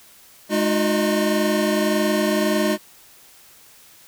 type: tone cluster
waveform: square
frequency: 210.9 / 309.2 / 360.8 / 611 Hz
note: G#3 / D#4 / F#4 / D#5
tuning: +27 / -11 / -44 / -32 cents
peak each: -23 / -25 / -25 / -24 dBFS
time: 0.49-2.78 s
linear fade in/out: 50 ms
effects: white hiss -49 dBFS RMS until 4.07 s